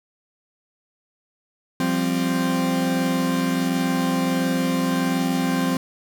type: chord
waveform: 40% pulse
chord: F suspended second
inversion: none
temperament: equal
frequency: 174.61 / 196 / 261.6 Hz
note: F3 / G3 / C4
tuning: 0 / 0 / 0 cents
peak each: -24 / -27 / -21 dBFS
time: 1.8-5.77 s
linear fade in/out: 2 ms
effects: none